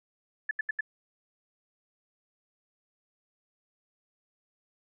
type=tone bursts; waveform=sine; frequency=1730 Hz; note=A6; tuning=30 cents flat; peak=-26 dBFS; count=4; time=0.49-0.808 s; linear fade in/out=5 ms; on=21 ms; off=78 ms; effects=none